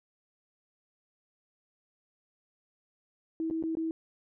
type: tone with dropouts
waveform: sine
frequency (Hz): 323.7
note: E4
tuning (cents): -31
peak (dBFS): -29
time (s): 3.4-3.91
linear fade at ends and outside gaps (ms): 1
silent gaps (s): 3.501-3.509 / 3.626-3.637 / 3.752-3.77
effects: none

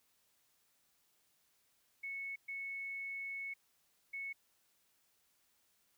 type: tone bursts at uneven times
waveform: sine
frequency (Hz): 2205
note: C#7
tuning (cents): -10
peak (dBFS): -40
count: 3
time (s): 2.03-2.36 / 2.48-3.54 / 4.13-4.33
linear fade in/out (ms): 10
effects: white hiss -75 dBFS RMS until 5.97 s

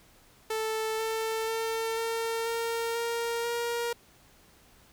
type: tone with pitch steps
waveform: sawtooth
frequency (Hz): 440 / 445.1 / 450.3 / 455.5 / 460.8 / 466.2 / 471.6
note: A4 / A4 / A4 / A#4 / A#4 / A#4 / A#4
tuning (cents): 0 / +20 / +40 / -40 / -20 / 0 / +20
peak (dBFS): -25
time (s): 0.5-3.93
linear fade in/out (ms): 5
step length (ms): 490
effects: pink hiss -59 dBFS RMS until 4.92 s

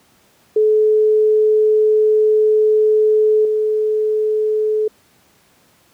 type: tone with level steps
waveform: sine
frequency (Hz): 430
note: A4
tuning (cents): -40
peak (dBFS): -10 / -14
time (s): 0.56-4.88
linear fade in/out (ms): 5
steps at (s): 3.45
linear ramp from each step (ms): 2
effects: pink hiss -54 dBFS RMS until 5.93 s + high-pass 100 Hz 12 dB/octave

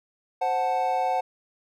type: chord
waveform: triangle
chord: F# diminished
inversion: second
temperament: equal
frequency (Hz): 523.3 / 740 / 880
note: C5 / F#5 / A5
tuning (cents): 0 / 0 / 0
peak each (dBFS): -28 / -22 / -27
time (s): 0.41-1.21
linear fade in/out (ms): 10
effects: none

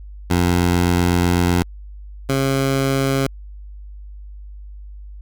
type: tone pair in turn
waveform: 15% pulse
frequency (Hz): 88 / 135.7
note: F2 / C#3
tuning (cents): +14 / -36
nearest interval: perfect fifth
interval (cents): 750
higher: second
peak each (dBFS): -8 / -10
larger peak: first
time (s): 0.3-1.63 / 2.29-3.27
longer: first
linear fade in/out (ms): 5
effects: added 50 Hz sine -33 dBFS peak until 5.21 s

